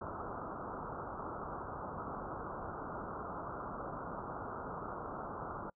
white low-pass noise, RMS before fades -43 dBFS, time 0.01-5.7 s, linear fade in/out 5 ms, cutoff 1400 Hz, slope 96 dB/octave, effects noise-tail reverb RT60 0.1 s tail -26 dB re dry

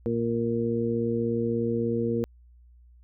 harmonic tone, 116.54 Hz, A#2, in tune, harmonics 1 / 2 / 3 / 4, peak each -32 / -28 / -31 / -28 dBFS, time 0.06-2.24 s, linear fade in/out 0 ms, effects added 60 Hz sine -51 dBFS peak until 3.03 s

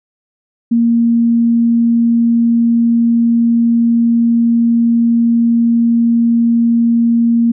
sine tone, 233.1 Hz, A#3, in tune, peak -8 dBFS, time 0.71-7.52 s, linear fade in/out 10 ms, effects none

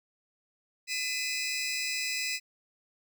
20% pulse tone cluster, 2014 / 2450 / 2593 Hz, B6 / D#7 / E7, +33 / -27 / -29 cents, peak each -30 dBFS, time 0.87-2.4 s, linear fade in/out 50 ms, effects none

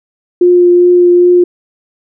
sine tone with vibrato, 354 Hz, F4, 23 cents sharp, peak -3 dBFS, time 0.41-1.44 s, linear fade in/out 5 ms, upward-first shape triangle, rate 2.5 Hz, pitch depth 12 cents each way, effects none

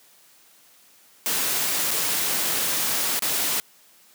white noise with dropouts, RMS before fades -24 dBFS, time 1.26-3.6 s, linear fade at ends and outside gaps 0 ms, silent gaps 1.908-1.913 / 3.192-3.222 s, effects white hiss -55 dBFS RMS until 4.14 s + high-pass 150 Hz 12 dB/octave

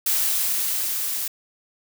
blue noise with level ramp, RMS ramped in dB -21 to -27 dBFS, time 0.06-1.28 s, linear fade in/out 5 ms, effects none

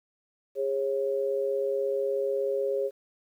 sine tone pair together, 408.6 / 545 Hz, G#4 / C#5, -28 / -29 cents, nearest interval perfect fourth, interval 499 cents, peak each -28 dBFS, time 0.55-2.91 s, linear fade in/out 50 ms, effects 10-bit

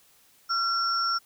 sine tone pair together, 1365 / 5465 Hz, F6 / F8, -40 / -38 cents, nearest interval 2 octaves, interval 2402 cents, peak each -25 / -28 dBFS, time 0.49-1.19 s, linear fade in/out 20 ms, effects white hiss -60 dBFS RMS until 1.25 s

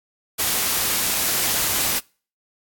white noise, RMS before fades -21 dBFS, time 0.38-2 s, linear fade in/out 20 ms, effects noise-tail reverb RT60 0.4 s tail -26 dB re dry + AAC 64 kbps

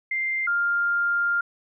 sine tone pair in turn, 2094 / 1400.4 Hz, C7 / F6, +1 / +4 cents, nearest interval perfect fifth, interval 697 cents, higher first, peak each -23 / -20 dBFS, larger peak second, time 0.11-0.47 / 0.47-1.41 s, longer second, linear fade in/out 5 ms, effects none

